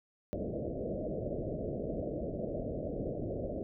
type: low-pass noise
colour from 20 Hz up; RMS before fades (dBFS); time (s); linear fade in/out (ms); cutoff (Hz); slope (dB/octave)
white; -37; 0.33-3.63; 0; 650; 96
effects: none